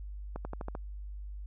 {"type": "accelerating click train", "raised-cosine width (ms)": 1, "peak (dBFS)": -24, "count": 6, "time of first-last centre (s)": [0.36, 0.751], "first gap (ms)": 90, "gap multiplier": 0.93, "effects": ["added 50 Hz sine -39 dBFS peak until 1.46 s"]}